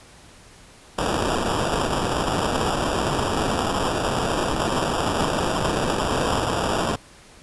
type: noise with sample-and-hold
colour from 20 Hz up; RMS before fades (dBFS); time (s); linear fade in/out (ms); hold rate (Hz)
blue; -23; 0.98-6.96; 5; 2100
effects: pink hiss -48 dBFS RMS until 7.42 s + resampled to 24000 Hz